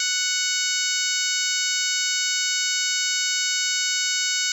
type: harmonic tone with a mistuned harmonic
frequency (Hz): 740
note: F#5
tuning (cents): 0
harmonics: 2 / 3 / 4 / 5 / 6 / 7 / 8 / 9 / 10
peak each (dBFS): -30 / -30 / -30 / -30 / -30 / -30 / -30 / -30 / -30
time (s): 0-4.52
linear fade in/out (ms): 2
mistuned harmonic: 5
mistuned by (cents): +17
effects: 8-bit